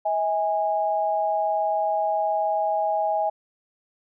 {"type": "tone pair together", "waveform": "sine", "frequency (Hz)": [641.8, 823], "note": ["E5", "G#5"], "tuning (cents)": [-46, -16], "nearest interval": "major third", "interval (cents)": 430, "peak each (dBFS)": [-24, -23], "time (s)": [0.05, 3.3], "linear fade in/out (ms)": 10, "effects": []}